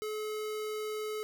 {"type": "tone", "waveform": "square", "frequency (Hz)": 428.4, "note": "A4", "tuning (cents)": -46, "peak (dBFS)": -35, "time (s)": [0.02, 1.23], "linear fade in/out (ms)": 0, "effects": []}